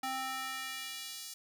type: tone with high-pass filter sweep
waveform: square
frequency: 262.6 Hz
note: C4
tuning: 6 cents sharp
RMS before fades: -40 dBFS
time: 0.03-1.34 s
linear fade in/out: 5 ms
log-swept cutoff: 660 to 5400 Hz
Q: 1.1
effects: none